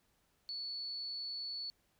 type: tone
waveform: sine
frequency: 4435 Hz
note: C#8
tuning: in tune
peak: -39 dBFS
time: 0.49-1.7 s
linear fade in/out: 0 ms
effects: pink hiss -75 dBFS RMS until 1.99 s